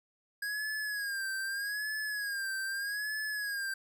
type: tone with vibrato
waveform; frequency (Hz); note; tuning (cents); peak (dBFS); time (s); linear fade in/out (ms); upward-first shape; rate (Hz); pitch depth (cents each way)
square; 1641; G#6; -21; -34; 0.42-3.74; 5; sine; 0.81; 86
effects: none